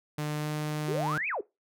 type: tone with pitch glide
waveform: sawtooth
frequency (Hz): 150.3 to 151.61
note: D3 to D#3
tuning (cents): +40 to -45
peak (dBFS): -26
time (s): 0.18-1.18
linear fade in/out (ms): 5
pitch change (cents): +15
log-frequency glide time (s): 0.36-0.51
type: exponential two-way sweep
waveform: sine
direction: up then down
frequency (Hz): 347.2 to 2637 to 347.2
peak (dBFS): -29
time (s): 0.88-1.41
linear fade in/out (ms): 5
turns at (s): 1.28
effects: noise-tail reverb RT60 0.2 s tail -19 dB re dry